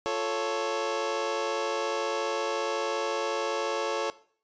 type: chord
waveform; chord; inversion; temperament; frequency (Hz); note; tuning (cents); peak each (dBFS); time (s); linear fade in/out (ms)
25% pulse; F augmented; none; equal; 349.2 / 440 / 554.4; F4 / A4 / C#5; 0 / 0 / 0; -32 / -27 / -27; 0.06-4.1; 0
effects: noise-tail reverb RT60 0.5 s tail -18 dB re dry + resampled to 16000 Hz